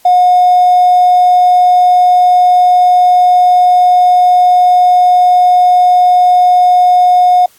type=tone with hard clipping; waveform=triangle; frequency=722 Hz; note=F#5; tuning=43 cents flat; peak=-4 dBFS; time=0.05-7.46 s; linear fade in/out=5 ms; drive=3 dB; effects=white hiss -47 dBFS RMS until 7.58 s + AAC 64 kbps